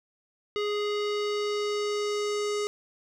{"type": "tone with low-pass filter sweep", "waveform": "square", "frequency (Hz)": 415.3, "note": "G#4", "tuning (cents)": 0, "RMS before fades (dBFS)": -29, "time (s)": [0.56, 2.67], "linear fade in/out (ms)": 0, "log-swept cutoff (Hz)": [3700, 7000], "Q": 1.8, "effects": ["10-bit"]}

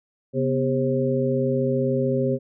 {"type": "harmonic tone with a mistuned harmonic", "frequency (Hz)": 133.4, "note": "C3", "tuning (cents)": 34, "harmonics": [1, 2, 3, 4], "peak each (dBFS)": [-25, -25, -25, -25], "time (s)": [0.33, 2.39], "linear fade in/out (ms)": 50, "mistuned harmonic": 2, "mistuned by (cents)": -120, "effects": []}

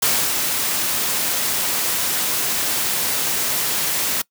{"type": "noise with ADSR envelope", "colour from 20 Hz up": "white", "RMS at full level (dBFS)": -17, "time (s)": [0.02, 4.22], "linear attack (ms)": 8, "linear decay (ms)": 270, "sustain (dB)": -4, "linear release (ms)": 7, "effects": ["noise-tail reverb RT60 0.1 s tail -23 dB re dry", "high-pass 100 Hz 12 dB/octave"]}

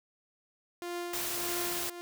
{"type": "tone with tremolo", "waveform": "sawtooth", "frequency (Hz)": 349.2, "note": "F4", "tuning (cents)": 0, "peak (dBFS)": -30, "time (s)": [0.82, 2.01], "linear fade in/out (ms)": 0, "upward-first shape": "triangle", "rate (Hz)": 1.6, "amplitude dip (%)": 70}
{"type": "noise", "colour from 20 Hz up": "white", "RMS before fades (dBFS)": -35, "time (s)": [1.13, 1.9], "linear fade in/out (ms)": 5}
{"effects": []}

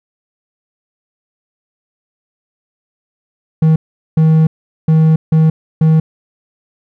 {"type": "tone bursts at uneven times", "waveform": "triangle", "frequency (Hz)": 158.7, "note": "D#3", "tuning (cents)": 35, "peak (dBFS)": -4, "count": 5, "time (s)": [[3.62, 3.76], [4.17, 4.47], [4.88, 5.16], [5.32, 5.5], [5.81, 6]], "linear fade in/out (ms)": 5, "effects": []}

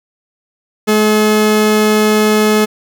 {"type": "tone pair together", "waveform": "45% pulse", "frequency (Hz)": [213.6, 427.2], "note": ["G#3", "G#4"], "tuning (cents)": [49, 49], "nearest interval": "octave", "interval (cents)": 1200, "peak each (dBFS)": -12, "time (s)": [0.87, 2.66], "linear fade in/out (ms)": 20, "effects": []}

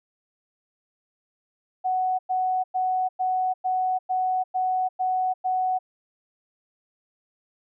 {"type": "tone bursts", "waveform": "sine", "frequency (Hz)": 743, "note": "F#5", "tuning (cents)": 7, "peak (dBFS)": -21, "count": 9, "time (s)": [1.84, 5.79], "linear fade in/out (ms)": 20, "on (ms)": 350, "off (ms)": 100, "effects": []}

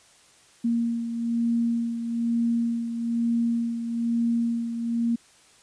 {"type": "beating tone pair", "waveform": "sine", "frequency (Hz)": [233.1, 234.2], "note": ["A#3", "A#3"], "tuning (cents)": [0, 8], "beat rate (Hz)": 1.1, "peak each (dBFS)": [-23, -31], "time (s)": [0.64, 5.16], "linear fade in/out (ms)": 10, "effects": ["white hiss -56 dBFS RMS until 5.62 s", "resampled to 22050 Hz"]}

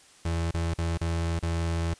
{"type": "tone with dropouts", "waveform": "35% pulse", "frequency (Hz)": 83.5, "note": "E2", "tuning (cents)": 23, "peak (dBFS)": -24, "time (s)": [0.25, 1.94], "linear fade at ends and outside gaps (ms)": 5, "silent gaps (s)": [[0.511, 0.541], [0.741, 0.784], [0.975, 1.011], [1.392, 1.426]], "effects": ["white hiss -55 dBFS RMS until 1.99 s", "resampled to 22050 Hz"]}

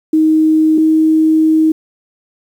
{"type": "tone pair in turn", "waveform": "sine", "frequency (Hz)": [314, 315.8], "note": ["D#4", "D#4"], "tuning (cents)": [16, 26], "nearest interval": "unison", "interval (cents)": 10, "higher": "second", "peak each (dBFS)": -7, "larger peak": "neither", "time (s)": [[0.13, 0.78], [0.78, 1.72]], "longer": "second", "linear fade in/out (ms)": 5, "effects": ["7-bit"]}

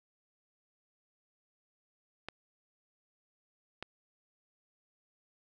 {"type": "clicks", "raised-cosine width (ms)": 0.3, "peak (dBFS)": -23, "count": 2, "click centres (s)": [2.286, 3.826], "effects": []}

